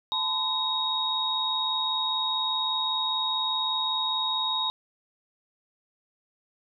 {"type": "tone cluster", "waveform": "sine", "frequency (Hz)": [874, 1019, 3764], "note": ["A5", "C6", "A#7"], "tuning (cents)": [-12, -46, 16], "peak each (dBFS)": [-33, -32, -26], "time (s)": [0.12, 4.7], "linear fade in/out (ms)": 0, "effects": []}